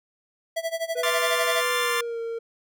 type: tone with tremolo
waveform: square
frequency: 659.3 Hz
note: E5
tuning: in tune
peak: -24 dBFS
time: 0.56-1.62 s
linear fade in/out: 10 ms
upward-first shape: sine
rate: 12 Hz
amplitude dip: 90%
type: tone with pitch glide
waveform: triangle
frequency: 492.8 to 459.8 Hz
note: B4 to A#4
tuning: -4 to -24 cents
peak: -26 dBFS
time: 0.95-2.39 s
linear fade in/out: 10 ms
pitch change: -120 cents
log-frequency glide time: 1.73-2.2 s
type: chord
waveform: 25% pulse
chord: D minor seventh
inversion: third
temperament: equal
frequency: 1046.5 / 1174.7 / 1396.9 / 1760 Hz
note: C6 / D6 / F6 / A6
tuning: 0 / 0 / 0 / 0 cents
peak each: -25 / -26 / -27 / -24 dBFS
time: 1.03-2.01 s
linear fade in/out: 5 ms
effects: none